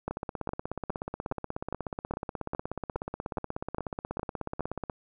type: two click trains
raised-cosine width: 1 ms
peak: -17 / -19 dBFS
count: 12 / 80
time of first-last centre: 0.08-4.607 / 0.11-4.898 s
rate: 2.43 / 16.5 Hz
effects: none